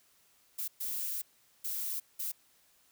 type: noise bursts at uneven times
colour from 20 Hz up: violet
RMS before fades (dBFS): -36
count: 4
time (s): 0.58-0.68 / 0.8-1.22 / 1.64-2 / 2.19-2.32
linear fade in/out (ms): 10
effects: white hiss -67 dBFS RMS until 2.91 s